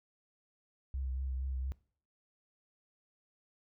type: tone with vibrato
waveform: sine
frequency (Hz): 65.5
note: C2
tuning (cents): +2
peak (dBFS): -34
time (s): 0.94-1.72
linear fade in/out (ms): 0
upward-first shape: triangle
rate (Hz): 4.3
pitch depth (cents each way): 43
effects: noise-tail reverb RT60 0.5 s tail -21 dB re dry